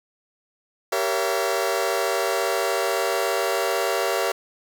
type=chord; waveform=sawtooth; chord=G diminished seventh; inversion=none; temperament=just; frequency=392 / 470.4 / 564.5 / 677.4 Hz; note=G4 / Bb4 / Db5 / Fb5; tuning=0 / +16 / +31 / +47 cents; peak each=-23 dBFS; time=0.92-4.32 s; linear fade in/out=5 ms; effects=none